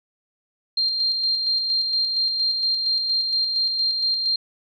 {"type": "tone with tremolo", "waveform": "sine", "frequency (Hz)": 4186, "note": "C8", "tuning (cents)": 0, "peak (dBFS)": -18, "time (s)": [0.77, 4.36], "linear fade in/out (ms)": 5, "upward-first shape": "square", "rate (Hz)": 4.3, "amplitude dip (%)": 35, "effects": []}